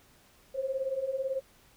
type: beating tone pair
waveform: sine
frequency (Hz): 519 / 537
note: C5 / C5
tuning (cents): -14 / +45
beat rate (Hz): 18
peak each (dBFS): -35 / -31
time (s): 0.54-1.41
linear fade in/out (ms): 20
effects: pink hiss -61 dBFS RMS until 1.76 s